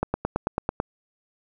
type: click train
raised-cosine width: 1 ms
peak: -9 dBFS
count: 8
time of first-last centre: 0.03-0.801 s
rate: 9.08 Hz
effects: none